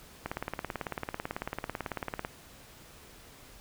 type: click train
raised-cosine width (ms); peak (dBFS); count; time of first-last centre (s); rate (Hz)
0.5; -18; 37; 0.26-2.249; 18.1
effects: pink hiss -53 dBFS RMS until 3.6 s